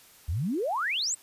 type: exponential sweep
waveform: sine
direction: up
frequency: 69.3 to 8330 Hz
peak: -26 dBFS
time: 0.28-1.15 s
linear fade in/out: 10 ms
effects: white hiss -55 dBFS RMS until 1.22 s + resampled to 32000 Hz